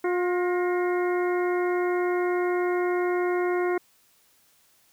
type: harmonic tone with a mistuned harmonic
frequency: 356.7 Hz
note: F4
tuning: 37 cents sharp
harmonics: 1 / 2 / 3 / 4 / 5 / 6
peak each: -23 / -32 / -35 / -36 / -38 / -39 dBFS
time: 0.04-3.78 s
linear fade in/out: 5 ms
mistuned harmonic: 5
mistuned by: +71 cents
effects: white hiss -62 dBFS RMS until 4.92 s